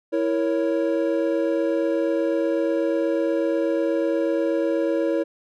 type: chord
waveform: triangle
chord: A# diminished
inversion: second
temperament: equal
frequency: 329.6 / 466.2 / 554.4 Hz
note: E4 / A#4 / C#5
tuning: 0 / 0 / 0 cents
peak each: -21 / -24 / -22 dBFS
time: 0.12-5.24 s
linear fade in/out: 20 ms
effects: none